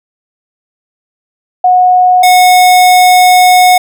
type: tone pair in turn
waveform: sine / square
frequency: 730 / 730 Hz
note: F#5 / F#5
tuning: -24 / -24 cents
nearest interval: unison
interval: 0 cents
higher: neither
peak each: -3 dBFS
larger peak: neither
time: 1.64-2.23 / 2.23-3.78 s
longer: second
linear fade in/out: 5 ms
effects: none